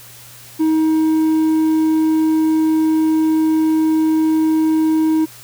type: tone with hard clipping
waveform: sine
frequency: 316.1 Hz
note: D#4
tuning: 27 cents sharp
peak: -13 dBFS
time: 0.59-5.26 s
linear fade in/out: 20 ms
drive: 3 dB
effects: added 120 Hz sine -46 dBFS peak until 5.43 s + white hiss -40 dBFS RMS until 5.43 s